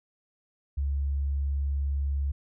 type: tone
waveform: sine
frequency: 69.9 Hz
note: C#2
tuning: 15 cents sharp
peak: -25 dBFS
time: 0.77-2.32 s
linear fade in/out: 10 ms
effects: none